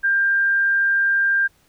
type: tone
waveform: sine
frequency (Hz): 1593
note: G6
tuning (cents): +27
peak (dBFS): -15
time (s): 0.03-1.48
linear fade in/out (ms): 20
effects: pink hiss -59 dBFS RMS until 1.68 s